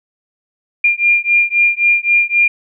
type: beating tone pair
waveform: sine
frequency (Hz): 2400 / 2403.8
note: D7 / D7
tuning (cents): +37 / +40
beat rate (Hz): 3.8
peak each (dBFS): -13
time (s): 0.84-2.48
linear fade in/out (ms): 5
effects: none